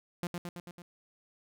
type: tone with echo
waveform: sawtooth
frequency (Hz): 174.61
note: F3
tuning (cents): 0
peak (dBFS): -28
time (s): 0.23-0.27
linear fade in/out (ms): 0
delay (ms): 110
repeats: 5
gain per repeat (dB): -3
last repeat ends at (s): 0.82
effects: none